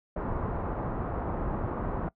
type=low-pass noise; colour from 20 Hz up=pink; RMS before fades=-32 dBFS; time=0.16-2.09 s; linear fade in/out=5 ms; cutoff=1200 Hz; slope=24 dB/octave; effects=noise-tail reverb RT60 0.1 s tail -21 dB re dry